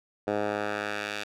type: tone with band-pass filter sweep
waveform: 10% pulse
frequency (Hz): 103.83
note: G#2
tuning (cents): 0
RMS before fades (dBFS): -31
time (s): 0.27-1.24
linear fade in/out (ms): 10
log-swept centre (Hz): 600 to 3000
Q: 0.96
effects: none